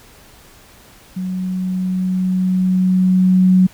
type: tone with level ramp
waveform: sine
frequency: 185 Hz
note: F#3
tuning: in tune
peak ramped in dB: -20 to -7 dBFS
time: 1.16-3.67 s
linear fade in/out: 10 ms
effects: pink hiss -45 dBFS RMS until 3.73 s